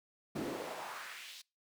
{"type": "noise with high-pass filter sweep", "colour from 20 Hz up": "brown", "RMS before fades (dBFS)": -43, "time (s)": [0.35, 1.42], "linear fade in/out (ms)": 10, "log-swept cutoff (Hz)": [230, 4100], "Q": 1.8, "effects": ["noise-tail reverb RT60 0.3 s tail -26 dB re dry"]}